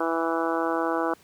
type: harmonic tone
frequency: 164.81 Hz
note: E3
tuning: in tune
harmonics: 2 / 3 / 4 / 5 / 6 / 7 / 8 / 9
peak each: -28 / -30 / -31 / -32 / -33 / -33 / -34 / -35 dBFS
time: 0-1.14 s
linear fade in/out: 5 ms
effects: pink hiss -56 dBFS RMS until 1.23 s + high-pass 100 Hz 12 dB/octave